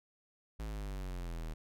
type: exponential sweep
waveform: square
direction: down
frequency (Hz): 55 to 38.94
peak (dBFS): -39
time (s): 0.59-1.54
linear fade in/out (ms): 10
effects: none